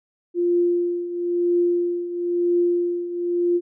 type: tone with tremolo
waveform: sine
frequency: 349.2 Hz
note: F4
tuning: in tune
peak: -15 dBFS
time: 0.34-3.61 s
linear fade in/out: 50 ms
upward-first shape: triangle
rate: 1 Hz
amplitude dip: 75%
effects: none